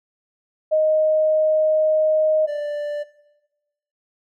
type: tone pair in turn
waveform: sine / triangle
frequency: 622.3 / 588.5 Hz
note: D#5 / D5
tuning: 0 / +3 cents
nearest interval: minor second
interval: 97 cents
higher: first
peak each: -14 / -21 dBFS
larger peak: first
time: 0.71-2.47 / 2.47-3.04 s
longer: first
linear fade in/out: 20 ms
effects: noise-tail reverb RT60 1.0 s tail -17 dB re dry